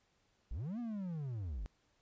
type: linear two-way sweep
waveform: triangle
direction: up then down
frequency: 41.57 to 245.8 to 41.57 Hz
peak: -36 dBFS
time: 0.51-1.66 s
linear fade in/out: 0 ms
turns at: 0.79 s
effects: pink hiss -75 dBFS RMS until 2.01 s + resampled to 16000 Hz